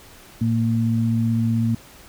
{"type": "tone pair together", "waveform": "sine", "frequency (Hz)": [113.6, 229], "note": ["A#2", "A#3"], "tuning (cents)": [-44, -31], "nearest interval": "octave", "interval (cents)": 1213, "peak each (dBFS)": [-20, -20], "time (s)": [0.41, 1.75], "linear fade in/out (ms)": 5, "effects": ["pink hiss -46 dBFS RMS until 2.08 s"]}